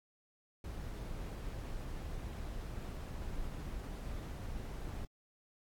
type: noise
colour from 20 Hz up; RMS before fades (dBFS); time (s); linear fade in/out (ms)
brown; -42; 0.64-5.05; 2
effects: AAC 64 kbps